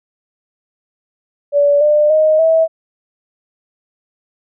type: tone with pitch steps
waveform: sine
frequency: 575 / 598.4 / 622.7 / 648 Hz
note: D5 / D5 / D#5 / E5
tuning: -37 / +32 / +1 / -30 cents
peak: -8 dBFS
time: 1.52-2.68 s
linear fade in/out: 50 ms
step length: 290 ms
effects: none